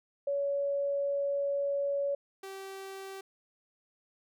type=tone pair in turn; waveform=sine / sawtooth; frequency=563 / 387.2 Hz; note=C#5 / G4; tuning=+27 / -21 cents; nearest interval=tritone; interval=648 cents; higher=first; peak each=-28 / -37 dBFS; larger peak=first; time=0.27-2.15 / 2.43-3.21 s; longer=first; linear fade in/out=5 ms; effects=none

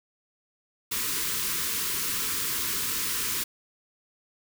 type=band-stop noise; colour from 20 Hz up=white; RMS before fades=-29 dBFS; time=0.91-3.44 s; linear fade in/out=10 ms; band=490 to 950 Hz; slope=96 dB/octave; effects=none

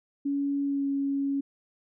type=tone with pitch glide; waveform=sine; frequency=281.3 to 277.6 Hz; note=C#4 to C#4; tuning=+26 to +3 cents; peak=-25 dBFS; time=0.25-1.41 s; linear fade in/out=10 ms; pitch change=-23 cents; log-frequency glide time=0.63-0.86 s; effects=none

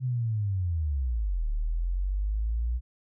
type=linear two-way sweep; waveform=sine; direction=down then up; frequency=130.81 to 36.33 to 60.8 Hz; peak=-25 dBFS; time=0-2.81 s; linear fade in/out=50 ms; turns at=1.48 s; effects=none

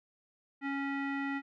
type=tone with low-pass filter; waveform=square; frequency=277.2 Hz; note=C#4; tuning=in tune; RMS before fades=-35 dBFS; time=0.61-1.42 s; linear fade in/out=50 ms; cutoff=2000 Hz; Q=3.6; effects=none

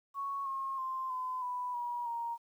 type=tone with pitch steps; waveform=sine; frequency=1108.7 / 1077.8 / 1047.7 / 1018.4 / 990 / 962.4 / 935.5 Hz; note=C#6 / C#6 / C6 / C6 / B5 / B5 / A#5; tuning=0 / -49 / +2 / -47 / +4 / -45 / +6 cents; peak=-34 dBFS; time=0.14-2.38 s; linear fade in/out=50 ms; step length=320 ms; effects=11-bit

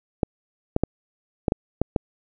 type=clicks; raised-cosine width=2 ms; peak=-6 dBFS; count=7; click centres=0.232 / 0.764 / 0.836 / 1.482 / 1.521 / 1.816 / 1.962 s; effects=none

